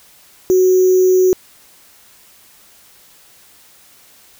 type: tone with sample-and-hold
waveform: sine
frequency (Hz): 370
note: F#4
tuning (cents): 0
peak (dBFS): -8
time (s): 0.5-1.33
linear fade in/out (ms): 0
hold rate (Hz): 6300
effects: white hiss -47 dBFS RMS until 4.39 s